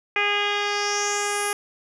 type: tone with low-pass filter sweep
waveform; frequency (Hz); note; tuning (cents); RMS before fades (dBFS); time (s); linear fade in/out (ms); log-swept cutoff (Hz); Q
10% pulse; 410; G#4; -22; -24; 0.16-1.53; 2; 2400 to 11000; 3.8
effects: none